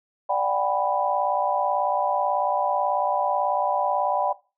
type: chord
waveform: sine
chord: G major seventh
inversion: second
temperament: equal with one note detuned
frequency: 587.3 / 740 / 798.2 / 987.8 Hz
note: D5 / F#5 / G5 / B5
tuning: 0 / 0 / +31 / 0 cents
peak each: -26 dBFS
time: 0.29-4.33 s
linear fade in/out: 10 ms
effects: noise-tail reverb RT60 0.3 s tail -19 dB re dry